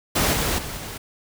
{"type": "noise with level steps", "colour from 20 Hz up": "pink", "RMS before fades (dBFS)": [-20, -23, -32, -34], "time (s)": [0.15, 0.98], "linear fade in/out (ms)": 10, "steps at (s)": [0.33, 0.58, 0.77], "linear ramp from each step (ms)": 5, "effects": []}